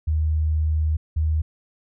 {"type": "tone pair in turn", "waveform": "sine", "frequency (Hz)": [77.78, 78.1], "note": ["D#2", "D#2"], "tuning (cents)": [0, 7], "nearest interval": "unison", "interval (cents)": 7, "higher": "second", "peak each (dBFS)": -18, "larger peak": "neither", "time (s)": [[0.07, 0.97], [1.16, 1.42]], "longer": "first", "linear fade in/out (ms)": 10, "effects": []}